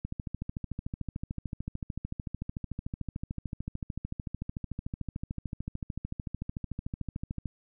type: click train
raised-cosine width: 5 ms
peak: -22 dBFS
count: 101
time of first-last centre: 0.05-7.457 s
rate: 13.5 Hz
effects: none